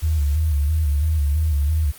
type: tone with vibrato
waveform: sine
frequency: 75.3 Hz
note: D2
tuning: 44 cents sharp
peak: -16 dBFS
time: 0.02-1.92 s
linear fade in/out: 20 ms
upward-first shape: square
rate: 3 Hz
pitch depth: 80 cents each way
effects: white hiss -42 dBFS RMS until 1.98 s + Opus 48 kbps